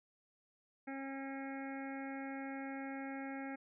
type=harmonic tone; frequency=271.3 Hz; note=C#4; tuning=37 cents flat; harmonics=1 / 2 / 3 / 5 / 6 / 7 / 8 / 9; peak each=-43 / -51 / -49 / -56 / -53 / -56 / -53 / -62 dBFS; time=0.87-3.56 s; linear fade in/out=10 ms; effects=none